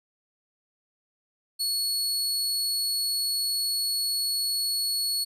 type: tone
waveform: sawtooth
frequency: 4379 Hz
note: C#8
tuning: 22 cents flat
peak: -22 dBFS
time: 1.59-5.25 s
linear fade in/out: 20 ms
effects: resampled to 32000 Hz